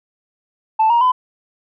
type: tone with pitch steps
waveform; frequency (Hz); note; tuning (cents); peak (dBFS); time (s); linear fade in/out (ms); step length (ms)
sine; 879 / 942.1 / 1009.7; A5 / A#5 / B5; -2 / +18 / +38; -9; 0.79-1.12; 10; 110
effects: tanh soft clip ceiling -8 dBFS